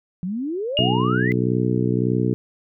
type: exponential sweep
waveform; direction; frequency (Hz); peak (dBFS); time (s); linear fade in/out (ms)
sine; up; 170.6 to 2091; -23; 0.23-1.32; 0
type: tone with exponential decay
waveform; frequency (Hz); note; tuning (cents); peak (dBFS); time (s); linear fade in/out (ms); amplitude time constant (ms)
sine; 2851; F7; +35; -16; 0.77-1.28; 1; 110
type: harmonic tone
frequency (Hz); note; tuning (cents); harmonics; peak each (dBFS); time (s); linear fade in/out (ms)
61.74; B1; 0; 2 / 3 / 4 / 5 / 6 / 7; -22 / -24 / -25 / -26 / -27 / -27; 0.79-2.34; 0
effects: none